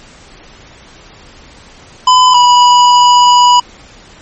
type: tone pair in turn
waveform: square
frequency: 1008 / 979.9 Hz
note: B5 / B5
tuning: +35 / -14 cents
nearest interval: unison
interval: 49 cents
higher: first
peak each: -4 dBFS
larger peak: neither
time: 2.07-2.34 / 2.34-3.6 s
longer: second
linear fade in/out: 5 ms
effects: pink hiss -38 dBFS RMS until 4.21 s + MP3 32 kbps